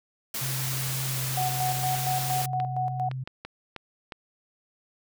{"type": "noise", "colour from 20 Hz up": "white", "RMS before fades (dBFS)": -32, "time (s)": [0.34, 2.46], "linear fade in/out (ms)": 5}
{"type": "tone with vibrato", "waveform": "sine", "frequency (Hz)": 130.81, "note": "C3", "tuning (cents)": 0, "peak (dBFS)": -30, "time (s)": [0.41, 3.24], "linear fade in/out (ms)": 10, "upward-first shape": "square", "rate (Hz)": 0.68, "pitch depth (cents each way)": 10}
{"type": "tone with tremolo", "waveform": "sine", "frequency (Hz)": 740, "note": "F#5", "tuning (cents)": 0, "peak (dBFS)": -25, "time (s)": [1.37, 3.09], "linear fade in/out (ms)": 5, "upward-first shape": "square", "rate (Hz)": 4.3, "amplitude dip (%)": 60}
{"type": "clicks", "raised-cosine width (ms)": 0.3, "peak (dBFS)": -21, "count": 6, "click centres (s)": [2.601, 3.114, 3.275, 3.45, 3.763, 4.122]}
{"effects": []}